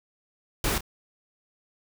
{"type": "noise with echo", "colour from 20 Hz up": "pink", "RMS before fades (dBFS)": -26, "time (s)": [0.64, 0.78], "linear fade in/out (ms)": 2, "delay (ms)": 28, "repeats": 1, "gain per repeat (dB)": -12, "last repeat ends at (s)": 0.808, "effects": []}